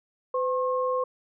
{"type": "tone pair together", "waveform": "sine", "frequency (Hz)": [508, 1076.4], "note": ["B4", "C6"], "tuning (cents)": [49, 49], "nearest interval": "octave + minor second", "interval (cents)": 1300, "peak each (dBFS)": [-25, -28], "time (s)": [0.34, 1.04], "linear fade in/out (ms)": 5, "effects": []}